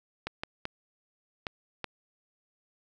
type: clicks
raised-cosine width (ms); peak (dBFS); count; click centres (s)
0.3; -17; 5; 0.27 / 0.435 / 0.654 / 1.468 / 1.843
effects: none